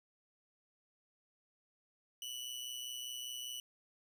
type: tone with amplitude modulation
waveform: sawtooth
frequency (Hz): 2960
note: F#7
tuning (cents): 0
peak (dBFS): -36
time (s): 2.22-3.6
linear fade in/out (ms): 2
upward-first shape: sine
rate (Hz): 125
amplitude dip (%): 60
effects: none